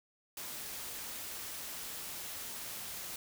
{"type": "noise", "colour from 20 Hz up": "white", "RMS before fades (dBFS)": -43, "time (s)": [0.37, 3.16], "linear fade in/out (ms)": 2, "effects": []}